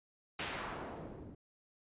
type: noise with low-pass filter sweep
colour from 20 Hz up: white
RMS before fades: -44 dBFS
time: 0.39-1.35 s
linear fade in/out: 5 ms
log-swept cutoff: 3100 to 220 Hz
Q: 0.89
effects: resampled to 8000 Hz